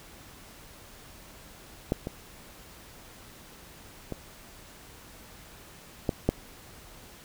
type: clicks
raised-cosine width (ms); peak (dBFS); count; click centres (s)
2; -11 / -19 / -20 / -11 / -8; 5; 1.921 / 2.071 / 4.123 / 6.092 / 6.29
effects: pink hiss -50 dBFS RMS until 7.24 s